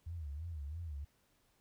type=tone with vibrato; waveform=sine; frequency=77.78 Hz; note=D#2; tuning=in tune; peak=-40 dBFS; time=0.06-1.05 s; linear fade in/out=10 ms; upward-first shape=sine; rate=3 Hz; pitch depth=180 cents each way; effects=pink hiss -74 dBFS RMS until 1.6 s